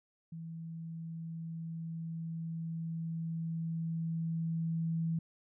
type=tone with level ramp; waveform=sine; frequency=164.1 Hz; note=E3; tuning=8 cents flat; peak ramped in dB=-41 to -30 dBFS; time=0.32-5.19 s; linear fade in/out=5 ms; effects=none